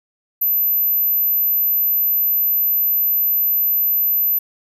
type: tone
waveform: sine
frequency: 12070 Hz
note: F#9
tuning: 33 cents sharp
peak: -13 dBFS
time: 0.41-4.39 s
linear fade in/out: 10 ms
effects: tanh soft clip ceiling -11 dBFS